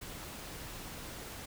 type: noise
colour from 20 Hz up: pink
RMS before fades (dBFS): -45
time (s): 0.01-1.46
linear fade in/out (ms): 10
effects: none